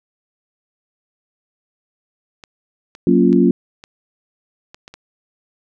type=clicks; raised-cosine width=0.2 ms; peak=-20 dBFS; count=7; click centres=2.438 / 2.951 / 3.329 / 3.839 / 4.745 / 4.879 / 4.94 s
type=chord; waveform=sine; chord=Gb major seventh; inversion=none; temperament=equal; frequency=185 / 233.1 / 277.2 / 349.2 Hz; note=Gb3 / Bb3 / Db4 / F4; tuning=0 / 0 / 0 / 0 cents; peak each=-15 dBFS; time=3.07-3.51 s; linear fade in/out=2 ms
effects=none